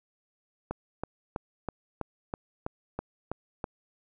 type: click train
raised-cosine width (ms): 1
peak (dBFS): -18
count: 10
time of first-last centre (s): 0.71-3.642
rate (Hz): 3.07
effects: none